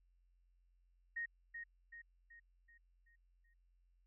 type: tone with echo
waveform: sine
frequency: 1864.7 Hz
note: A#6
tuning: in tune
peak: -39 dBFS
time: 1.16-1.26 s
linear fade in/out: 10 ms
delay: 380 ms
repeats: 6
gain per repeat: -6 dB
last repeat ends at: 3.54 s
effects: added 44 Hz sine -70 dBFS peak until 4.06 s